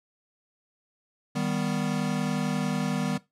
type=chord; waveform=square; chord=Eb augmented; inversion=none; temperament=equal; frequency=155.56 / 196 / 246.9 Hz; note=Eb3 / G3 / B3; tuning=0 / 0 / 0 cents; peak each=-31 dBFS; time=1.35-3.18 s; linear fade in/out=10 ms; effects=noise-tail reverb RT60 0.2 s tail -18 dB re dry + low-pass 10000 Hz 12 dB/octave